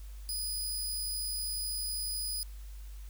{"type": "tone", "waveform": "15% pulse", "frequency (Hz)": 4968, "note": "D#8", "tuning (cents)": -3, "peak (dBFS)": -27, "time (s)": [0.29, 2.43], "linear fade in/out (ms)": 0, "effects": ["added 50 Hz sine -42 dBFS peak until 3.09 s", "white hiss -60 dBFS RMS until 3.09 s"]}